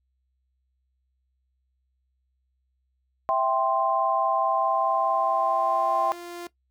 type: chord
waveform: sine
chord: C major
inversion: first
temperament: equal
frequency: 659.3 / 784 / 1046.5 Hz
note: E5 / G5 / C6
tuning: 0 / 0 / 0 cents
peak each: -25 dBFS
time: 3.29-6.12 s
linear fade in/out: 0 ms
type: tone with exponential growth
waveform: sawtooth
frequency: 347.6 Hz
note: F4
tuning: 8 cents flat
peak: -30 dBFS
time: 3.43-6.47 s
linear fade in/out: 2 ms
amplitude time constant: 660 ms
effects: noise-tail reverb RT60 0.1 s tail -17 dB re dry + added 64 Hz sine -70 dBFS peak until 6.7 s